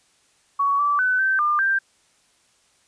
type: tone with pitch steps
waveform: sine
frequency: 1122 / 1159 / 1507 / 1551 / 1199 / 1578 Hz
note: C#6 / D6 / F#6 / G6 / D6 / G6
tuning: +21 / -23 / +31 / -19 / +36 / +11 cents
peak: -17 dBFS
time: 0.59-1.79 s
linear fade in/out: 10 ms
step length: 200 ms
effects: white hiss -61 dBFS RMS until 2.87 s + resampled to 22050 Hz